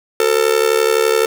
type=tone with amplitude modulation; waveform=45% pulse; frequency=446.6 Hz; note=A4; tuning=26 cents sharp; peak=-8 dBFS; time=0.2-1.26 s; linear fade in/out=2 ms; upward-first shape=sine; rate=71.8 Hz; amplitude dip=90%; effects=none